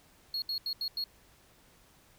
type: tone bursts at uneven times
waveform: triangle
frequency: 4313 Hz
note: C#8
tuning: 48 cents flat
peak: -30 dBFS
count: 5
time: 0.34-0.42 / 0.49-0.58 / 0.66-0.73 / 0.81-0.88 / 0.97-1.04 s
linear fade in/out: 2 ms
effects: pink hiss -62 dBFS RMS until 2.18 s